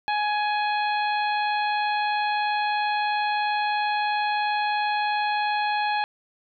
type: harmonic tone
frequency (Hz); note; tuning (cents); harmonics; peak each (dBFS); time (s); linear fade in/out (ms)
837; G#5; +13; 1 / 2 / 3 / 4 / 5; -23 / -30 / -32 / -37 / -37; 0.08-6.04; 0
effects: none